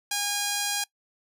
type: tone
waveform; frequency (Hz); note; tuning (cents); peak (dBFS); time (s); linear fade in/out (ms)
5% pulse; 816; G#5; -31; -14; 0.11-0.84; 5
effects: noise-tail reverb RT60 0.1 s tail -22 dB re dry